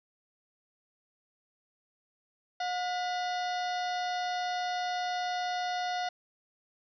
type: harmonic tone with a mistuned harmonic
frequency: 721 Hz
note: F#5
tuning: 45 cents flat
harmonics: 1 / 2 / 3 / 4 / 5 / 6 / 7 / 8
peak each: -31 / -40 / -43 / -46 / -44 / -45 / -48 / -51 dBFS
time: 2.6-6.09 s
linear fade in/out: 5 ms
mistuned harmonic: 3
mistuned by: -140 cents
effects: none